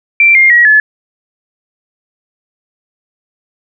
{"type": "tone with pitch steps", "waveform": "sine", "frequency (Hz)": [2350, 2118, 1908.8, 1720.3], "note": ["D7", "C7", "A#6", "A6"], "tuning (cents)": [1, 21, 41, -39], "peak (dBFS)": -3, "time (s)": [0.2, 0.8], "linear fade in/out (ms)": 2, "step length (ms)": 150, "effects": []}